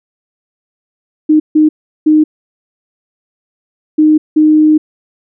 sine tone bursts at uneven times, 307.8 Hz, D#4, 19 cents flat, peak -4 dBFS, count 5, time 1.29-1.4 / 1.55-1.69 / 2.06-2.24 / 3.98-4.18 / 4.36-4.78 s, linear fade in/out 10 ms, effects none

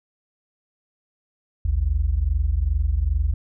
sine tone pair together, 54.24 / 76.7 Hz, A1 / D#2, -24 / -24 cents, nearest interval tritone, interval 600 cents, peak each -20 dBFS, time 1.65-3.34 s, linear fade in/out 5 ms, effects tanh soft clip ceiling -12 dBFS

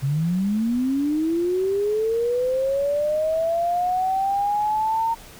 sine linear sweep, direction up, 130.81 to 920 Hz, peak -19 dBFS, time 0.02-5.15 s, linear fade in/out 20 ms, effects pink hiss -44 dBFS RMS until 5.39 s

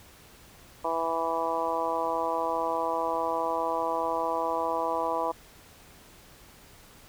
harmonic tone, 164.81 Hz, E3, in tune, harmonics 2 / 3 / 4 / 5 / 6 / 7, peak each -38 / -33 / -32 / -34 / -30 / -36 dBFS, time 0.84-5.32 s, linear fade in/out 10 ms, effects pink hiss -53 dBFS RMS until 7.08 s

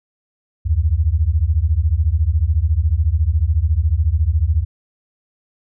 sine beating tone pair, 72.1 / 86.1 Hz, D2 / F2, -31 / -24 cents, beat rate 14 Hz, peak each -16 dBFS, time 0.65-4.65 s, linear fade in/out 20 ms, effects none

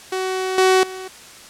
sawtooth tone with level steps, 375.2 Hz, F#4, 24 cents sharp, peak -17 / -8 / -26 dBFS, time 0.12-1.08 s, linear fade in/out 5 ms, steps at 0.58 / 0.83 s, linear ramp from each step 2 ms, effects white hiss -41 dBFS RMS until 1.49 s + low-pass 9000 Hz 12 dB/octave

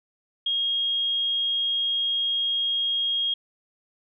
sine tone, 3260 Hz, G#7, 33 cents flat, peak -22 dBFS, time 0.46-3.34 s, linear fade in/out 5 ms, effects none

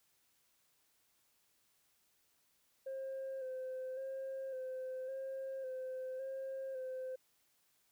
sine tone with vibrato, 525 Hz, C5, 6 cents sharp, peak -38 dBFS, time 2.86-7.16 s, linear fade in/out 10 ms, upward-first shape square, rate 0.9 Hz, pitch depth 27 cents each way, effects tanh soft clip ceiling -38 dBFS + white hiss -75 dBFS RMS until 7.91 s

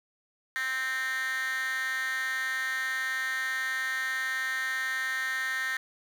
10% pulse tone with high-pass filter, 261.6 Hz, C4, in tune, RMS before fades -31 dBFS, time 0.56-5.77 s, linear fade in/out 0 ms, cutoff 1800 Hz, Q 7.2, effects none

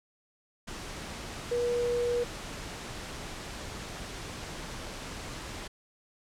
sine tone in noise, 481.7 Hz, B4, 43 cents flat, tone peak -26 dBFS, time 1.51-2.24 s, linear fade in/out 10 ms, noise pink, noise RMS -40 dBFS, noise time 0.67-5.68 s, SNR +11 dB, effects low-pass 8000 Hz 12 dB/octave

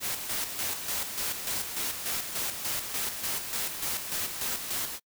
white noise with tremolo, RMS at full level -31 dBFS, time 0-5 s, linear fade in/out 50 ms, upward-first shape square, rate 3.4 Hz, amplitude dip 50%, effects noise-tail reverb RT60 0.1 s tail -26 dB re dry

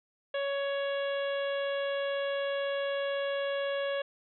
harmonic tone, 558 Hz, C#5, 11 cents sharp, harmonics 1 / 2 / 3 / 4 / 5 / 6 / 7, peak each -30 / -42 / -39 / -48 / -44 / -44 / -56 dBFS, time 0.34-4.02 s, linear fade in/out 5 ms, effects none

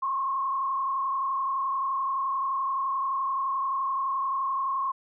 sine tone with frequency modulation, 1078 Hz, C#6, 49 cents flat, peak -25 dBFS, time 0.02-4.92 s, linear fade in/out 10 ms, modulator 31.6 Hz, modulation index 1.1, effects none

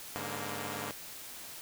5% pulse tone cluster, 101.6 / 144.3 / 233.1 Hz, G#2 / D3 / A#3, -38 / -30 / 0 cents, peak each -30 dBFS, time 0.16-0.91 s, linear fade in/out 0 ms, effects white hiss -46 dBFS RMS until 1.61 s

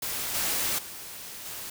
white noise with level steps, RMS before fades -32 / -28 / -41 / -38 dBFS, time 0.02-1.7 s, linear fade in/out 5 ms, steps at 0.34 / 0.78 / 1.45 s, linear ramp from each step 10 ms, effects none

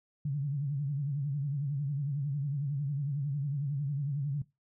sine tone with vibrato, 141.9 Hz, C#3, 41 cents sharp, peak -29 dBFS, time 0.25-4.42 s, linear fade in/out 5 ms, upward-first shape triangle, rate 11 Hz, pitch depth 120 cents each way, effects noise-tail reverb RT60 0.2 s tail -19 dB re dry

